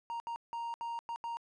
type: tone bursts at uneven times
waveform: triangle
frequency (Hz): 932.3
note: A#5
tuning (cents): 0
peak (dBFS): -34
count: 6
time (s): 0.1-0.2 / 0.27-0.36 / 0.53-0.74 / 0.81-0.99 / 1.09-1.16 / 1.24-1.37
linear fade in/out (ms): 0
effects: resampled to 22050 Hz